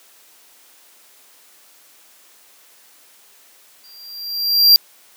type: tone with exponential growth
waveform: square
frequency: 4746 Hz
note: D8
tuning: 17 cents sharp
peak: -5 dBFS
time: 3.84-4.76 s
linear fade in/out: 0 ms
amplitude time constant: 200 ms
effects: white hiss -50 dBFS RMS until 5.16 s + high-pass 300 Hz 12 dB/octave